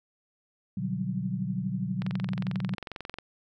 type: chord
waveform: sine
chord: G major seventh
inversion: first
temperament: just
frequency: 122.5 / 147 / 183.75 / 196 Hz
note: B2 / D3 / F#3 / G3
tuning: -14 / +2 / -12 / 0 cents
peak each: -35 / -36 / -31 / -35 dBFS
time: 0.77-2.75 s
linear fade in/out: 5 ms
type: click train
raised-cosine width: 0.3 ms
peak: -21 dBFS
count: 27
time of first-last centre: 2.02-3.186 s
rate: 22.3 Hz
effects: none